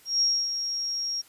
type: tone with ADSR envelope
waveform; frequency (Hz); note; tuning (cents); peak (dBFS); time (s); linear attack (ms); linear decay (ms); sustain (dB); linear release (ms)
sine; 5588; F8; 0; -19; 0.05-1.22; 160; 270; -8; 17
effects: white hiss -56 dBFS RMS until 1.28 s + resampled to 32000 Hz